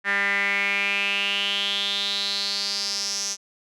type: tone with band-pass filter sweep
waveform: sawtooth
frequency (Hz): 200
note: G3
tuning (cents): +35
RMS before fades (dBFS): -25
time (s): 0.04-3.37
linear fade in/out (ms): 50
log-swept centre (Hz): 1800 to 6000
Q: 6.3
effects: none